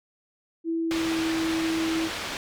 sine tone with pitch glide, 329.6 to 324.9 Hz, E4 to E4, 0 to -25 cents, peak -24 dBFS, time 0.64-2.1 s, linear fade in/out 50 ms, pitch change -25 cents, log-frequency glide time 0.78-1.2 s
white low-pass noise, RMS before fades -33 dBFS, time 0.91-2.37 s, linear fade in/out 0 ms, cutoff 3500 Hz, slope 12 dB/octave
effects none

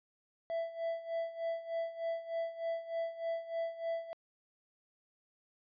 triangle tone with tremolo, 664 Hz, E5, 12 cents sharp, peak -30 dBFS, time 0.5-4.13 s, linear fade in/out 0 ms, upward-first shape sine, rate 3.3 Hz, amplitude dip 80%, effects resampled to 11025 Hz

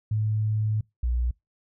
sine tone pair in turn, 107.7 / 60.37 Hz, A2 / B1, -37 / -39 cents, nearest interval minor seventh, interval 1002 cents, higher first, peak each -22 dBFS, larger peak neither, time 0.11-0.81 / 1.03-1.31 s, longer first, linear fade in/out 5 ms, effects noise-tail reverb RT60 0.2 s tail -25 dB re dry

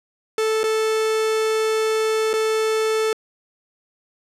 45% pulse tone with dropouts, 438.9 Hz, A4, 4 cents flat, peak -18 dBFS, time 0.38-3.13 s, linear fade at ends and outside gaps 2 ms, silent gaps 0.633-0.639 / 2.332-2.337 s, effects low-pass 10000 Hz 12 dB/octave

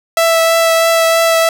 sawtooth tone with vibrato, 659.3 Hz, E5, in tune, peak -5 dBFS, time 0.17-1.49 s, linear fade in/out 2 ms, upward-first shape triangle, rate 3.1 Hz, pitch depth 12 cents each way, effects none

